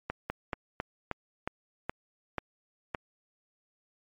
slowing click train, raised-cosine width 0.5 ms, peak -16 dBFS, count 9, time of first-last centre 0.1-2.948 s, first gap 200 ms, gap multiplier 1.16, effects MP3 48 kbps

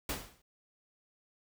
pink noise with exponential decay, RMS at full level -32 dBFS, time 0.09-0.42 s, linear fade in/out 5 ms, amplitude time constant 70 ms, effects none

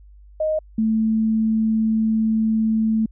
sine tone pair in turn, 622.3 / 220.6 Hz, D#5 / A3, 0 / +5 cents, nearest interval octave + tritone, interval 1795 cents, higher first, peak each -18 / -16 dBFS, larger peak second, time 0.4-0.59 / 0.78-3.06 s, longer second, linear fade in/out 5 ms, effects added 50 Hz sine -43 dBFS peak until 3.11 s

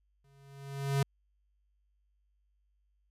square tone with exponential growth, 138.59 Hz, C#3, in tune, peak -25 dBFS, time 0.24-1.03 s, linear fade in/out 5 ms, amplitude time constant 170 ms, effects added 50 Hz sine -70 dBFS peak until 3.1 s + resampled to 32000 Hz

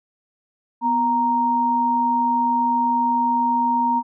sine tone pair together, 246.9 / 932.2 Hz, B3 / A#5, 0 / 0 cents, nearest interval octave + major seventh, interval 2300 cents, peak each -24 / -17 dBFS, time 0.81-4.03 s, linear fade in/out 50 ms, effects none

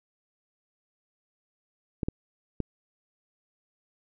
clicks, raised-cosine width 3 ms, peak -15 dBFS, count 3, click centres 2.032 / 2.085 / 2.603 s, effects none

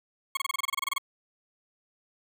20% pulse tone bursts, 1094 Hz, C#6, 23 cents flat, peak -21 dBFS, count 14, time 0.35-0.982 s, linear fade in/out 5 ms, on 21 ms, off 26 ms, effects none

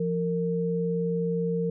sine tone pair together, 172.12 / 459.5 Hz, F3 / A#4, -25 / -25 cents, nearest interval octave + perfect fourth, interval 1700 cents, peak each -27 / -27 dBFS, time 0-1.7 s, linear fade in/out 5 ms, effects none

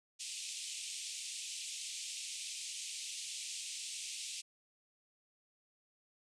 white band-pass noise, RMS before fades -44 dBFS, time 0.19-4.42 s, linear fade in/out 20 ms, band 2400 to 9000 Hz, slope 48 dB/octave, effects none

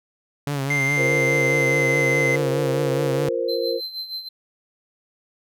sawtooth tone with vibrato, 140 Hz, C#3, 18 cents sharp, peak -19 dBFS, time 0.47-3.29 s, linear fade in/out 2 ms, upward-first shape triangle, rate 4.8 Hz, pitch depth 78 cents each way
triangle tone with pitch glide, 2093 to 2059 Hz, C7 to C7, 0 to -28 cents, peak -18 dBFS, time 0.7-2.36 s, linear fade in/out 5 ms, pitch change -28 cents, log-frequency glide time 1.05-1.87 s
sine chord, F suspended fourth, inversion none, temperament equal, 349.2 / 466.2 / 523.3 Hz, F4 / Bb4 / C5, 0 / 0 / 0 cents, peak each -28 / -24 / -25 dBFS, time 0.96-3.81 s, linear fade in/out 50 ms
triangle tone with tremolo, 4093 Hz, C8, 39 cents flat, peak -25 dBFS, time 3.48-4.29 s, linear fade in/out 10 ms, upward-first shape sine, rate 6.3 Hz, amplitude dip 70%
effects none

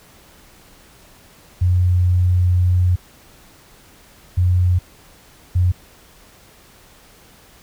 sine tone bursts at uneven times, 89.8 Hz, F2, 49 cents sharp, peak -12 dBFS, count 3, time 1.61-2.96 / 4.37-4.79 / 5.55-5.72 s, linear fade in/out 10 ms, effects pink hiss -48 dBFS RMS until 7.62 s

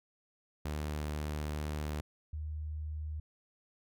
sawtooth / sine tone pair in turn, 75.2 / 76.69 Hz, D2 / D#2, +42 / -24 cents, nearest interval unison, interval 34 cents, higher second, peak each -31 / -36 dBFS, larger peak first, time 0.65-2.01 / 2.33-3.2 s, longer first, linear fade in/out 5 ms, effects none

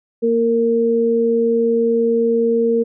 sine tone pair together, 232.4 / 461.4 Hz, A#3 / A#4, -5 / -18 cents, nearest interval octave, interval 1187 cents, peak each -19 / -14 dBFS, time 0.22-2.84 s, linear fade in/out 20 ms, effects none

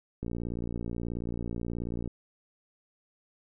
click train, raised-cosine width 3 ms, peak -22 dBFS, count 109, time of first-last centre 0.23-2.076 s, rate 58.5 Hz, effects none

